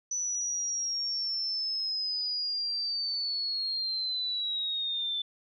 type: linear sweep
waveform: sine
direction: down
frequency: 5980 to 3514 Hz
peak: -29 dBFS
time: 0.11-5.22 s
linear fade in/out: 5 ms
effects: none